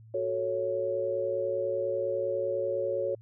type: chord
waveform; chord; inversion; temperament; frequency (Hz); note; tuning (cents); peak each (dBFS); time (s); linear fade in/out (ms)
sine; F# minor; none; equal; 370 / 440 / 554.4; F#4 / A4 / C#5; 0 / 0 / 0; -34 / -34 / -29; 0.14-3.15; 5
effects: added 111 Hz sine -49 dBFS peak until 3.21 s